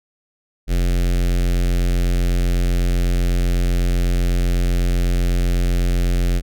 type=tone with notch filter; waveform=square; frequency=44 Hz; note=F1; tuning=14 cents sharp; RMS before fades=-17 dBFS; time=0.67-6.42 s; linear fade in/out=50 ms; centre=980 Hz; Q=0.94; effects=none